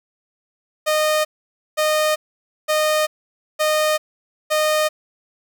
sawtooth tone bursts, 615 Hz, D#5, 20 cents flat, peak -12 dBFS, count 5, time 0.86-4.89 s, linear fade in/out 20 ms, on 390 ms, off 520 ms, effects none

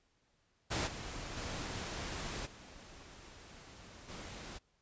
pink noise with level steps, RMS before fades -35 / -44 / -41 / -54 / -47 dBFS, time 0.7-4.59 s, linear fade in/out 20 ms, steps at 0.86 / 1.36 / 2.45 / 4.08 s, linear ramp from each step 20 ms, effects pink hiss -75 dBFS RMS until 4.81 s + resampled to 16000 Hz

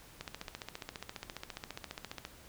click train, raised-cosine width 0.2 ms, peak -23 dBFS, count 31, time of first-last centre 0.21-2.251 s, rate 14.7 Hz, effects pink hiss -56 dBFS RMS until 2.48 s

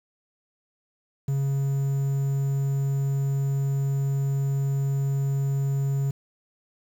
triangle tone with quantisation, 138 Hz, C#3, 7 cents flat, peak -20 dBFS, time 1.28-6.11 s, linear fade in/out 5 ms, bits 8, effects none

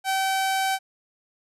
sawtooth tone, 769 Hz, G5, 33 cents flat, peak -18 dBFS, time 0.04-0.79 s, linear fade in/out 50 ms, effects resampled to 32000 Hz

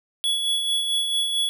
square tone with tremolo, 3382 Hz, G#7, 31 cents sharp, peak -20 dBFS, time 0.24-1.49 s, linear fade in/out 0 ms, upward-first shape sine, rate 4.5 Hz, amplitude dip 40%, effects none

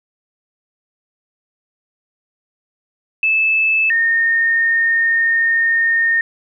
sine tone pair in turn, 2620 / 1833.5 Hz, E7 / A#6, -11 / -29 cents, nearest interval tritone, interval 618 cents, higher first, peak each -12 dBFS, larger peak neither, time 3.23-3.9 / 3.9-6.21 s, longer second, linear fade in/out 2 ms, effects none

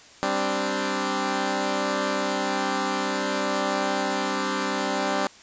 10% pulse chord, G suspended fourth, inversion none, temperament equal, 196 / 261.6 / 293.7 Hz, G3 / C4 / D4, 0 / 0 / 0 cents, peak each -20 dBFS, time 0.23-5.27 s, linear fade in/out 0 ms, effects white hiss -49 dBFS RMS until 5.42 s + resampled to 16000 Hz

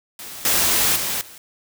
white noise with level steps, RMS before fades -35 / -18 / -24 / -42 dBFS, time 0.19-1.38 s, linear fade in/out 2 ms, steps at 0.45 / 0.96 / 1.21 s, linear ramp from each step 2 ms, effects none

